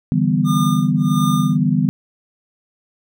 sine chord, E minor seventh, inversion third, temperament equal, 146.83 / 164.81 / 196 / 246.9 Hz, D3 / E3 / G3 / B3, 0 / 0 / 0 / 0 cents, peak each -19 dBFS, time 0.12-1.89 s, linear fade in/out 0 ms
square tone with tremolo, 1209 Hz, D6, 50 cents sharp, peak -21 dBFS, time 0.44-1.6 s, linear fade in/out 50 ms, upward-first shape sine, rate 1.5 Hz, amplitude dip 100%
effects none

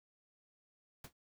pink noise with exponential decay, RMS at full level -44 dBFS, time 1.04-1.13 s, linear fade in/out 5 ms, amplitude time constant 18 ms, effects none

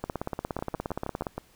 two click trains, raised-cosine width 1 ms, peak -16 / -18 dBFS, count 22 / 6, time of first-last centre 0.04-1.268 / 0.59-1.38 s, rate 17.1 / 6.33 Hz, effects pink hiss -60 dBFS RMS until 1.55 s

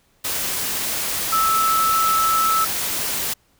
sine tone in noise, 1310 Hz, E6, 11 cents flat, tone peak -16 dBFS, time 1.32-2.65 s, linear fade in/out 10 ms, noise white, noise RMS -24 dBFS, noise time 0.24-3.34 s, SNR +5 dB, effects pink hiss -61 dBFS RMS until 3.59 s

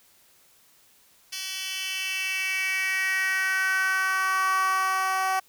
10% pulse tone with high-pass filter sweep, 379.4 Hz, F#4, 43 cents sharp, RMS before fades -26 dBFS, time 1.32-5.4 s, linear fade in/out 10 ms, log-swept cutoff 3700 to 830 Hz, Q 4.1, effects white hiss -59 dBFS RMS until 5.48 s

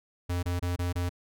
square tone bursts, 88.3 Hz, F2, 20 cents sharp, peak -28 dBFS, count 5, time 0.29-1.094 s, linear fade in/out 10 ms, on 140 ms, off 26 ms, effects none

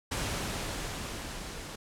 pink noise with level ramp, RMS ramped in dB -32 to -42 dBFS, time 0.11-1.76 s, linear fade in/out 10 ms, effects low-pass 10000 Hz 12 dB/octave

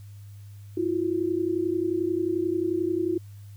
sine tone pair together, 329.6 / 360.9 Hz, E4 / F#4, 0 / -43 cents, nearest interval major second, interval 157 cents, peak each -26 dBFS, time 0.77-3.18 s, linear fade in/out 5 ms, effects added 101 Hz sine -41 dBFS peak until 3.56 s + white hiss -61 dBFS RMS until 3.56 s

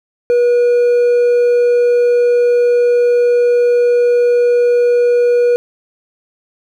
triangle tone with hard clipping, 483.3 Hz, B4, 38 cents flat, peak -9 dBFS, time 0.3-5.56 s, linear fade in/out 0 ms, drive 5 dB, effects none

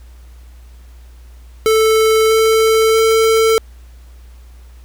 square tone with pitch steps, 440 / 443.1 / 446.1 Hz, A4 / A4 / A4, 0 / +12 / +24 cents, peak -10 dBFS, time 1.66-3.58 s, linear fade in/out 0 ms, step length 640 ms, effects added 60 Hz sine -36 dBFS peak until 4.84 s + pink hiss -52 dBFS RMS until 4.84 s

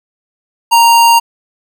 square tone, 931 Hz, A#5, 2 cents flat, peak -5 dBFS, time 0.71-1.2 s, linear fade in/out 20 ms, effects none

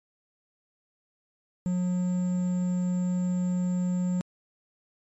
triangle tone with quantisation, 180.1 Hz, F#3, 46 cents flat, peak -22 dBFS, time 1.66-4.21 s, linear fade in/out 0 ms, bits 8, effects MP3 48 kbps

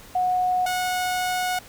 sine / sawtooth tone pair in turn, 731 / 731 Hz, F#5 / F#5, -21 / -21 cents, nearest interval unison, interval 0 cents, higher neither, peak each -19 dBFS, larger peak neither, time 0.15-0.66 / 0.66-1.59 s, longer second, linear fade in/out 5 ms, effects pink hiss -46 dBFS RMS until 1.68 s

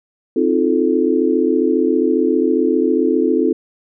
sine chord, F dominant seventh, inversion second, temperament just, 261.9 / 314.3 / 349.2 / 436.5 Hz, C4 / Eb4 / F4 / A4, +2 / +18 / 0 / -14 cents, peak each -18 dBFS, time 0.36-3.53 s, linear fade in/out 5 ms, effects none

